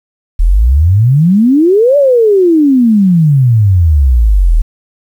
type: exponential two-way sweep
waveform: sine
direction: up then down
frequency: 37.31 to 587.3 to 37.31 Hz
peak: -4 dBFS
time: 0.39-4.62 s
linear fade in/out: 10 ms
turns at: 1.97 s
effects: 7-bit